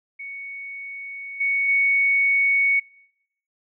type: tone with level steps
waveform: sine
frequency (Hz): 2225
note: C#7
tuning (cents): +6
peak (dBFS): -32 / -19 / -16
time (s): 0.19-2.8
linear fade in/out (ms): 10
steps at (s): 1.4 / 1.68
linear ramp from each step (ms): 10
effects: noise-tail reverb RT60 0.8 s tail -25 dB re dry